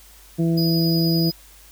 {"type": "harmonic tone", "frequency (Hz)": 166, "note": "E3", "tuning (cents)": 12, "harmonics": [1, 2, 3, 4], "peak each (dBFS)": [-18, -22, -33, -34], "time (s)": [0.38, 1.31], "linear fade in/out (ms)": 20}
{"type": "tone", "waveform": "square", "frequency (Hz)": 4945, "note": "D#8", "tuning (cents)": -12, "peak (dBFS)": -25, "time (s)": [0.57, 1.32], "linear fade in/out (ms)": 10}
{"effects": ["added 50 Hz sine -49 dBFS peak until 1.71 s", "white hiss -49 dBFS RMS until 1.71 s"]}